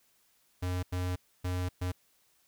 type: tone bursts at uneven times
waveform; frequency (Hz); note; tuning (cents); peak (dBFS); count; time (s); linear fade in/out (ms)
square; 90.4; F#2; -40; -31; 4; 0.62-0.83 / 0.92-1.16 / 1.44-1.69 / 1.81-1.92; 10
effects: white hiss -69 dBFS RMS until 2.47 s